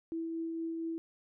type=tone with tremolo; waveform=sine; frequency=328.6 Hz; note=E4; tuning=5 cents flat; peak=-33 dBFS; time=0.12-0.98 s; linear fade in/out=0 ms; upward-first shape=triangle; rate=4.3 Hz; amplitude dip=25%; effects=none